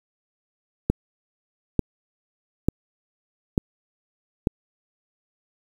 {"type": "click train", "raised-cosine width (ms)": 3, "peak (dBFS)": -5, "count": 5, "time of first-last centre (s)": [0.9, 4.471], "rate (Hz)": 1.12, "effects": ["7-bit"]}